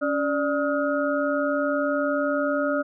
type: tone cluster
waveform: sine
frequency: 281.2 / 588 / 1268 / 1429 Hz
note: C#4 / D5 / D#6 / F6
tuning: +25 / +2 / +32 / +39 cents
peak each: -26 / -24 / -31 / -30 dBFS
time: 0.01-2.83 s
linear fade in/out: 20 ms
effects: none